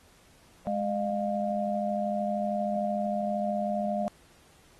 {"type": "tone cluster", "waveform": "sine", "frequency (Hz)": [207.3, 609, 702], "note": ["G#3", "D#5", "F5"], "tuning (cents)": [-3, -37, 9], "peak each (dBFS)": -31, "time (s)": [0.67, 4.08], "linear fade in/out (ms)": 0, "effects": ["pink hiss -60 dBFS RMS until 4.79 s", "AAC 32 kbps"]}